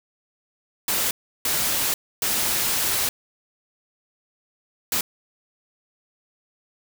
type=noise bursts at uneven times; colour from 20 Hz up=white; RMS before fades=-23 dBFS; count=4; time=0.88-1.11 / 1.45-1.94 / 2.22-3.09 / 4.92-5.01 s; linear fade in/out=2 ms; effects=none